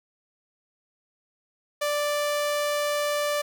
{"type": "tone", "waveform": "sawtooth", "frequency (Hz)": 587.3, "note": "D5", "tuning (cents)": 0, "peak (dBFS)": -20, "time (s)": [1.81, 3.42], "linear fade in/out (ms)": 10, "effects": ["9-bit"]}